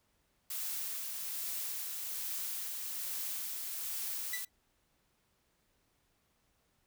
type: noise with tremolo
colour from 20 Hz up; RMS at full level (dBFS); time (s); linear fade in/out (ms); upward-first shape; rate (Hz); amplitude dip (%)
blue; -38; 0.5-4.45; 5; sine; 1.2; 25
type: tone with exponential decay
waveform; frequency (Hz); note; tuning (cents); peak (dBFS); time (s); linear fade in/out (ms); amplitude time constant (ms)
sawtooth; 1975.5; B6; 0; -30; 4.33-4.49; 5; 33
effects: pink hiss -75 dBFS RMS until 6.86 s